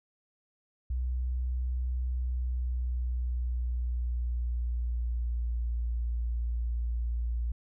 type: tone with pitch glide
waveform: sine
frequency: 62.4 to 58.56 Hz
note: B1 to A#1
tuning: +19 to +9 cents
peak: -28 dBFS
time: 0.9-7.52 s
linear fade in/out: 5 ms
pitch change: -110 cents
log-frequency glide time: 2.07-5.71 s
effects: none